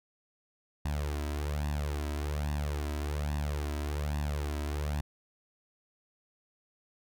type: tone with flanger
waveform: sawtooth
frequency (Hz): 73.6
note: D2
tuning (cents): +4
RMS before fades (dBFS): -33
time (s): 0.85-5.01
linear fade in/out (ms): 5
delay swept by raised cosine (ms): 1.1 to 3.1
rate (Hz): 1.2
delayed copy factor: +0.75
effects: none